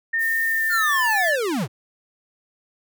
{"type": "tone with pitch glide", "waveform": "sine", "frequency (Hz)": [1821, 1745.8], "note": ["A#6", "A6"], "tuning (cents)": [-41, -14], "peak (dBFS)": -19, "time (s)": [0.13, 1.36], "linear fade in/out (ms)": 10, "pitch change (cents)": -73, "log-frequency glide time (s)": [0.44, 1.16]}
{"type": "noise", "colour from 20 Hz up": "violet", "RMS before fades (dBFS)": -34, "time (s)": [0.18, 1.33], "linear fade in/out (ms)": 50}
{"type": "linear sweep", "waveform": "square", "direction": "down", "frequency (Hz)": [1462, 95.6], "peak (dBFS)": -22, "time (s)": [0.69, 1.68], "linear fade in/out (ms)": 50}
{"effects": []}